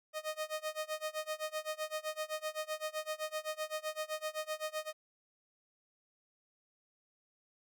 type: tone with tremolo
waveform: sawtooth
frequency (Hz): 620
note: D#5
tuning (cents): -6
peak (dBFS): -30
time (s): 0.13-4.93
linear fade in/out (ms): 50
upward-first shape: sine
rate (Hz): 7.8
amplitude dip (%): 95
effects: none